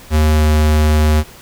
square tone with pitch glide, 77 to 76.51 Hz, D#2 to D#2, -17 to -29 cents, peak -10 dBFS, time 0.1-1.24 s, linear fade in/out 50 ms, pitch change -12 cents, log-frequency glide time 0.34-0.45 s, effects pink hiss -39 dBFS RMS until 1.41 s

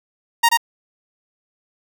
sawtooth tone with echo, 932.3 Hz, A#5, in tune, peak -7 dBFS, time 0.43-0.49 s, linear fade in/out 10 ms, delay 84 ms, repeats 1, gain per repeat -2 dB, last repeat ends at 0.574 s, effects none

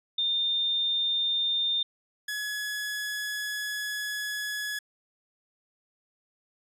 sine / sawtooth tone pair in turn, 3620 / 1691.2 Hz, A7 / G#6, +48 / +31 cents, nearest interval octave + minor second, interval 1317 cents, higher first, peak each -24 / -27 dBFS, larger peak first, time 0.18-1.83 / 2.28-4.79 s, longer second, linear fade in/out 5 ms, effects resampled to 32000 Hz

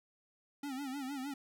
square tone with vibrato, 272.2 Hz, C#4, 31 cents flat, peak -39 dBFS, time 0.63-1.34 s, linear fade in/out 5 ms, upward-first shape sine, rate 6.5 Hz, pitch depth 110 cents each way, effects none

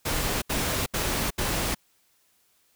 pink noise bursts, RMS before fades -27 dBFS, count 4, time 0.05-1.749 s, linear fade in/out 10 ms, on 370 ms, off 73 ms, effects white hiss -66 dBFS RMS until 2.75 s

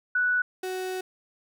sine / 35% pulse tone pair in turn, 1479 / 371.9 Hz, F#6 / F#4, -1 / +9 cents, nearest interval 2 octaves, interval 2390 cents, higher first, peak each -21 / -28 dBFS, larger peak first, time 0.15-0.42 / 0.63-1.01 s, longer second, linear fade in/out 5 ms, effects none

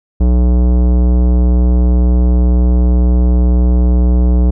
sine tone with tanh clipping, 61 Hz, B1, 21 cents flat, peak -9 dBFS, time 0.2-4.51 s, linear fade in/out 10 ms, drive 17 dB, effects none

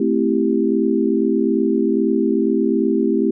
sine chord, A minor seventh, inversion none, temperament equal, 220 / 261.6 / 329.6 / 392 Hz, A3 / C4 / E4 / G4, 0 / 0 / 0 / 0 cents, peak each -20 dBFS, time 0-3.31 s, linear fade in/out 5 ms, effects none

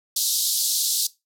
pink band-pass noise, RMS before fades -23 dBFS, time 0.16-1.07 s, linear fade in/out 5 ms, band 3800 to 15000 Hz, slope 48 dB/octave, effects noise-tail reverb RT60 0.2 s tail -18 dB re dry

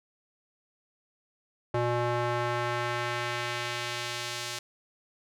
square tone with band-pass filter sweep, 120.4 Hz, B2, 44 cents flat, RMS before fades -31 dBFS, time 1.74-4.59 s, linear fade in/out 5 ms, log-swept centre 670 to 5200 Hz, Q 0.8, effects none

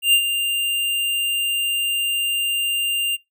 square tone with ADSR envelope, 2794 Hz, F7, in tune, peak -11 dBFS, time 0.02-3.17 s, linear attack 110 ms, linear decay 76 ms, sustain -9 dB, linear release 25 ms, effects noise-tail reverb RT60 0.2 s tail -24 dB re dry

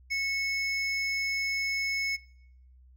triangle tone pair together, 2200 / 5225 Hz, C#7 / E8, -14 / -16 cents, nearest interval octave + minor third, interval 1498 cents, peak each -26 / -35 dBFS, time 0.1-2.17 s, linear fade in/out 20 ms, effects noise-tail reverb RT60 0.7 s tail -21 dB re dry + added 63 Hz sine -53 dBFS peak until 2.96 s

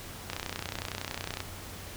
click train, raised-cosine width 0.2 ms, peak -16 dBFS, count 35, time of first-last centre 0.3-1.404 s, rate 30.8 Hz, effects added 92 Hz sine -47 dBFS peak until 1.96 s + pink hiss -44 dBFS RMS until 1.96 s

